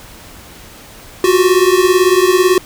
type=beating tone pair; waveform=square; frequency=358.3 / 376.3 Hz; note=F4 / F#4; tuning=+44 / +29 cents; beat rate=18 Hz; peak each=-12 dBFS; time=1.24-2.58 s; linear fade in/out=2 ms; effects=pink hiss -37 dBFS RMS until 2.65 s